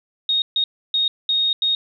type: tone bursts at uneven times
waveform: sine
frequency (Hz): 3726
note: A#7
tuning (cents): -2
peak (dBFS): -16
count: 5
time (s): 0.29-0.42 / 0.56-0.64 / 0.94-1.08 / 1.29-1.53 / 1.62-1.75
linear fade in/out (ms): 2
effects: none